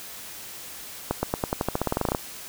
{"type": "accelerating click train", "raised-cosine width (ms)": 1, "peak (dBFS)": -9, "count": 17, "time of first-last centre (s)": [1.11, 2.148], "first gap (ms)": 120, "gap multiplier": 0.91, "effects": ["white hiss -40 dBFS RMS until 2.48 s"]}